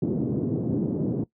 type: band-pass noise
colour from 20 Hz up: white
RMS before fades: -26 dBFS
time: 0.02-1.24 s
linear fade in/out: 5 ms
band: 120 to 340 Hz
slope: 24 dB/octave
effects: noise-tail reverb RT60 0.1 s tail -19 dB re dry